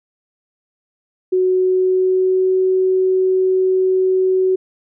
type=tone with pitch glide; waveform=sine; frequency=370 to 374.5 Hz; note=F#4 to F#4; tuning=0 to +21 cents; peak=-12 dBFS; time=1.32-4.56 s; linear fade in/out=10 ms; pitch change=+21 cents; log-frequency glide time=1.44-2.54 s; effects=none